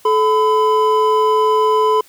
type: tone pair together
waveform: triangle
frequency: 432.4 / 1006 Hz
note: A4 / B5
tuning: -30 / +32 cents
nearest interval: octave + minor third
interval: 1462 cents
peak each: -12 dBFS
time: 0.05-2.01 s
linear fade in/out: 5 ms
effects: white hiss -48 dBFS RMS until 2.08 s